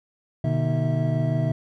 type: tone cluster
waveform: triangle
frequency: 124.1 / 150.2 / 236.5 / 313.2 / 651 Hz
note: B2 / D3 / A#3 / D#4 / E5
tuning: +9 / +39 / +25 / +11 / -22 cents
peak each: -22 / -22 / -30 / -31 / -28 dBFS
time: 0.44-1.52 s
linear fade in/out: 5 ms
effects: none